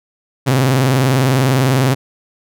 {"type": "tone with vibrato", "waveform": "sawtooth", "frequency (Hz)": 130.81, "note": "C3", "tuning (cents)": 0, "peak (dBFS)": -7, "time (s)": [0.46, 1.95], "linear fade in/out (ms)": 20, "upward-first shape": "square", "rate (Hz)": 20, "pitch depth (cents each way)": 95, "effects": []}